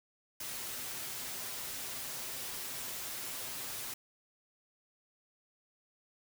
white noise with comb filter, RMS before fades -41 dBFS, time 0.4-3.94 s, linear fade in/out 5 ms, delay 7.8 ms, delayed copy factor +0.5, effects none

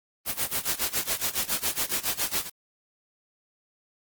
white noise with tremolo, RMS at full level -25 dBFS, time 0.25-2.5 s, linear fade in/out 50 ms, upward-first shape sine, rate 7.2 Hz, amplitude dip 90%, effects Opus 24 kbps

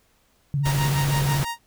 sine tone with vibrato, 140.5 Hz, C#3, 24 cents sharp, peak -20 dBFS, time 0.54-1.43 s, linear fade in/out 0 ms, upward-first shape sine, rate 16 Hz, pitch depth 78 cents each way
sawtooth tone with tremolo, 934 Hz, A#5, 3 cents sharp, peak -22 dBFS, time 0.63-1.59 s, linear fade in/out 50 ms, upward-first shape sine, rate 6.1 Hz, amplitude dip 85%
pink noise, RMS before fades -29 dBFS, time 0.65-1.45 s, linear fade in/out 10 ms
effects pink hiss -63 dBFS RMS until 1.66 s

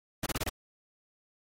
pink noise bursts, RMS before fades -31 dBFS, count 5, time 0.23-0.494 s, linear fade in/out 5 ms, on 32 ms, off 26 ms, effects MP3 64 kbps

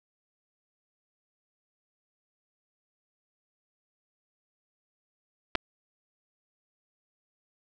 clicks, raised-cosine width 0.3 ms, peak -10 dBFS, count 2, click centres 5.552 / 5.555 s, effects none

